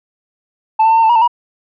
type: tone with pitch steps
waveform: sine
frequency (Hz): 879 / 893 / 899 / 910 / 885 / 953 / 894 / 959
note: A5 / A5 / A5 / A#5 / A5 / A#5 / A5 / A#5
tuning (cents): -2 / +25 / +37 / -42 / +10 / +38 / +27 / +49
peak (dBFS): -5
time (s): 0.79-1.278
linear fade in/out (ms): 10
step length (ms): 61
effects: tanh soft clip ceiling -6 dBFS